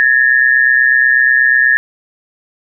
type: tone pair together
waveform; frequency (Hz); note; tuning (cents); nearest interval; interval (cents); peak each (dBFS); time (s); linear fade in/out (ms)
sine; 1683 / 1811.2; G#6 / A6; +23 / +50; minor second; 127; -10; 0-1.77; 0
effects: none